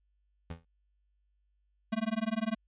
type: tone with exponential decay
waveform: 25% pulse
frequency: 83.4 Hz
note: E2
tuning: 21 cents sharp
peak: -32 dBFS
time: 0.5-0.65 s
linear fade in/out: 5 ms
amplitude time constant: 31 ms
type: tone with tremolo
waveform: square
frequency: 221.4 Hz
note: A3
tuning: 11 cents sharp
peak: -27 dBFS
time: 1.92-2.55 s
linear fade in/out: 10 ms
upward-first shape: sine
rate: 20 Hz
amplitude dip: 100%
effects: added 50 Hz sine -70 dBFS peak until 2.67 s + resampled to 8000 Hz